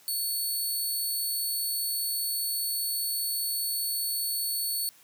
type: tone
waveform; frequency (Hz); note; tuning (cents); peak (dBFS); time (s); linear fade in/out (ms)
5% pulse; 4435; C#8; 0; -21; 0.08-4.89; 0
effects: white hiss -57 dBFS RMS until 5.03 s + high-pass 100 Hz 12 dB/octave